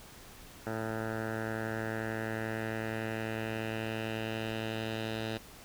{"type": "tone with low-pass filter sweep", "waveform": "10% pulse", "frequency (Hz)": 111.1, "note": "A2", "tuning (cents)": 17, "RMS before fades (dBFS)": -36, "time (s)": [0.66, 5.38], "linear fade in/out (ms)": 10, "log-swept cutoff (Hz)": [1300, 3700], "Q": 2.4, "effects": ["pink hiss -52 dBFS RMS until 5.64 s"]}